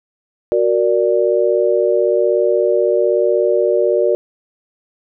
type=chord; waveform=sine; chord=Gb augmented; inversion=none; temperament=equal; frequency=370 / 466.2 / 587.3 Hz; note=Gb4 / Bb4 / D5; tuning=0 / 0 / 0 cents; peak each=-16 dBFS; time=0.52-4.15 s; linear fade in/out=0 ms; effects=none